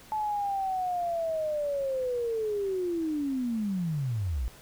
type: linear sweep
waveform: sine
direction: down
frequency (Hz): 868 to 51.91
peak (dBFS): -27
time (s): 0.12-4.48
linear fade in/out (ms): 0
effects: pink hiss -52 dBFS RMS until 4.61 s